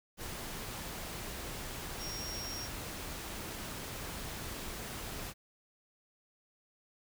sine tone in noise, 5588 Hz, F8, in tune, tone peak -41 dBFS, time 1.98-2.69 s, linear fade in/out 50 ms, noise pink, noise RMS -42 dBFS, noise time 0.17-5.34 s, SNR -2 dB, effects none

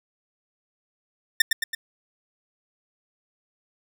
sawtooth tone with echo, 1806 Hz, A6, 45 cents sharp, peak -9 dBFS, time 1.4-1.42 s, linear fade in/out 5 ms, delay 110 ms, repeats 3, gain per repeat -5 dB, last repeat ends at 1.75 s, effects none

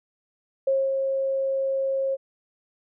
sine tone with ADSR envelope, 539 Hz, C#5, 49 cents flat, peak -18 dBFS, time 0.67-2.17 s, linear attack 6 ms, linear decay 230 ms, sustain -4 dB, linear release 34 ms, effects none

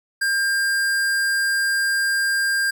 square tone, 1600 Hz, G6, 35 cents sharp, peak -19 dBFS, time 0.21-2.71 s, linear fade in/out 10 ms, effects none

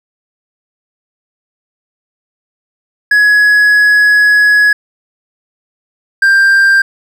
triangle tone pair in turn, 1680 / 1585.7 Hz, G#6 / G6, +19 / +19 cents, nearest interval minor second, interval 100 cents, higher first, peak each -3 dBFS, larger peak neither, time 3.11-4.73 / 6.22-6.82 s, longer first, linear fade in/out 5 ms, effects none

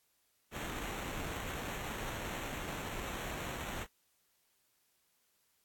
pink noise with sample-and-hold, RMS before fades -41 dBFS, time 0.51-3.87 s, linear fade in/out 50 ms, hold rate 4900 Hz, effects white hiss -75 dBFS RMS until 5.64 s + AAC 64 kbps

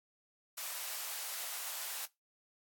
white high-pass noise, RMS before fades -41 dBFS, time 0.57-2.06 s, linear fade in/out 10 ms, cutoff 590 Hz, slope 24 dB/octave, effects noise-tail reverb RT60 0.2 s tail -20 dB re dry + AAC 64 kbps

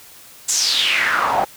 pink noise with band-pass filter sweep, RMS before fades -18 dBFS, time 0.48-1.45 s, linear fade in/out 10 ms, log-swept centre 7600 to 680 Hz, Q 4.7, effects white hiss -43 dBFS RMS until 1.56 s

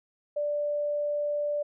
sine tone, 587.3 Hz, D5, in tune, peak -26 dBFS, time 0.36-1.63 s, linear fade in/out 10 ms, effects none

